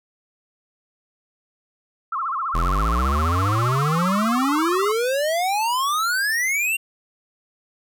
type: tone with vibrato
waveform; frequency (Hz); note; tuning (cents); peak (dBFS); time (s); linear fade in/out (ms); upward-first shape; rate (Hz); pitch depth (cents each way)
sine; 1200; D6; +37; -22; 2.12-4.92; 5; sine; 15; 230
type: exponential sweep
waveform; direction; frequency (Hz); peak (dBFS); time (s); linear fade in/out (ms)
square; up; 39.34 to 2800; -20; 2.54-6.77; 10
effects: none